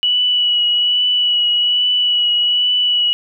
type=tone with vibrato; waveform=sine; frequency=2941 Hz; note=F#7; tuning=11 cents flat; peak=-12 dBFS; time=0.03-3.13 s; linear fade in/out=0 ms; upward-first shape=triangle; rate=1.2 Hz; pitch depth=21 cents each way; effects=none